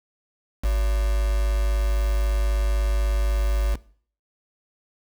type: tone with quantisation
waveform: sine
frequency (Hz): 51.91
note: G#1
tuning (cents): 0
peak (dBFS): -18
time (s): 0.63-3.76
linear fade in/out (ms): 20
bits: 5
effects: noise-tail reverb RT60 0.5 s tail -20 dB re dry